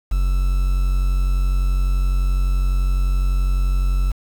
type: tone with quantisation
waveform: triangle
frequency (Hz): 45.89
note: F#1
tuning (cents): -14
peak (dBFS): -13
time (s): 0.11-4.12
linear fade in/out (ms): 10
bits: 6
effects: none